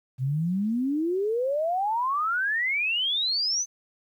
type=exponential sweep; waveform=sine; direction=up; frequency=124.1 to 6272 Hz; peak=-23 dBFS; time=0.18-3.66 s; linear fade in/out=50 ms; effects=10-bit